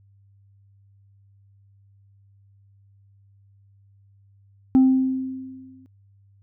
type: tone with exponential decay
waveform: sine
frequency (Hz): 261.6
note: C4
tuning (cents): 0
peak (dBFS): -8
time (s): 4.75-5.86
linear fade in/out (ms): 0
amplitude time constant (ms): 240
effects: tanh soft clip ceiling -10 dBFS + added 99 Hz sine -53 dBFS peak until 6.42 s